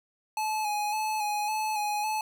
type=tone with vibrato; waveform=square; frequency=849 Hz; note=G#5; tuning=38 cents sharp; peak=-28 dBFS; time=0.37-2.21 s; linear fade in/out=2 ms; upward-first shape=square; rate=1.8 Hz; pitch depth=29 cents each way; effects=none